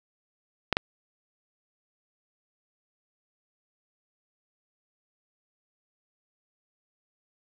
clicks, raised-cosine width 0.3 ms, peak -6 dBFS, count 2, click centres 0.727 / 0.769 s, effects none

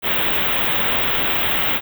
white band-stop noise, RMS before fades -19 dBFS, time 0.02-1.81 s, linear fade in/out 50 ms, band 3700 to 16000 Hz, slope 96 dB/octave, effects none

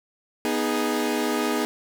sawtooth chord, G# minor, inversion first, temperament equal with one note detuned, 245.2 / 311.1 / 415.3 Hz, B3 / D#4 / G#4, -12 / 0 / 0 cents, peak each -23 dBFS, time 0.45-1.65 s, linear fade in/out 0 ms, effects none

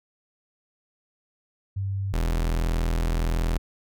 sine / 40% pulse tone pair in turn, 97.8 / 41.37 Hz, G2 / E1, -4 / +7 cents, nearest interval octave + minor third, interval 1489 cents, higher first, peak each -25 / -21 dBFS, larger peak second, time 1.76-2.13 / 2.13-3.58 s, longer second, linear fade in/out 10 ms, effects none

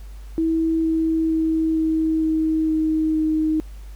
sine tone with pitch steps, 324.6 / 322.5 / 320.5 / 318.5 / 316.5 / 314.4 / 312.5 Hz, E4 / E4 / E4 / D#4 / D#4 / D#4 / D#4, -27 / -38 / -49 / +41 / +30 / +18 / +8 cents, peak -17 dBFS, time 0.38-3.6 s, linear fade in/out 0 ms, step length 460 ms, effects added 50 Hz sine -34 dBFS peak until 3.95 s + pink hiss -53 dBFS RMS until 3.95 s

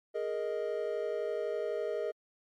triangle chord, Ab suspended second, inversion none, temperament just, 415.3 / 467.2 / 623 Hz, Ab4 / Bb4 / Eb5, 0 / +4 / +2 cents, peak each -34 dBFS, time 0.14-2.12 s, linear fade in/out 20 ms, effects MP3 64 kbps

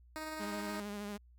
10% pulse tone with tremolo, 312.1 Hz, D#4, 5 cents sharp, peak -31 dBFS, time 0.16-0.8 s, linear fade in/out 0 ms, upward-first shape sine, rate 19 Hz, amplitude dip 25%
sawtooth tone with vibrato, 205.3 Hz, G#3, 20 cents flat, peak -36 dBFS, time 0.39-1.18 s, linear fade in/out 20 ms, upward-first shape sine, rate 13 Hz, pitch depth 30 cents each way
effects added 60 Hz sine -58 dBFS peak until 1.38 s

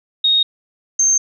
sine tone pair in turn, 3732 / 6335 Hz, A#7 / G8, +1 / +17 cents, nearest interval major sixth, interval 916 cents, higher second, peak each -11 dBFS, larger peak neither, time 0.24-0.43 / 0.99-1.18 s, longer neither, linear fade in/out 5 ms, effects none

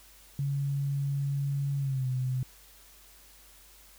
sine tone with pitch glide, 140 to 128.38 Hz, C#3 to C3, +18 to -32 cents, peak -27 dBFS, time 0.39-2.43 s, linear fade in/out 2 ms, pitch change -150 cents, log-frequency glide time 1.78-2.07 s, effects added 48 Hz sine -59 dBFS peak until 3.98 s + white hiss -56 dBFS RMS until 3.98 s

